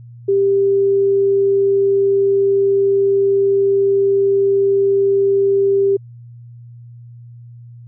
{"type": "tone", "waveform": "sine", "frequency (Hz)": 394.6, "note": "G4", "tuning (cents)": 11, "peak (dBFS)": -11, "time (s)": [0.28, 5.97], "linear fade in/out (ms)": 10, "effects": ["added 119 Hz sine -35 dBFS peak until 7.87 s"]}